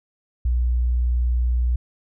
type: tone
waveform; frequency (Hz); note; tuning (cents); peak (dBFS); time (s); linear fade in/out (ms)
sine; 60.7; B1; -29; -17; 0.45-1.76; 5
effects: none